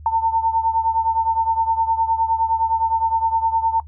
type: beating tone pair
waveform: sine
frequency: 900 / 909.7 Hz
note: A5 / A#5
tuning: +39 / -43 cents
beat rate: 9.7 Hz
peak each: -17 / -21 dBFS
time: 0.06-3.8 s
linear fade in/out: 2 ms
effects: noise-tail reverb RT60 0.1 s tail -20 dB re dry + added 76 Hz sine -36 dBFS peak until 3.87 s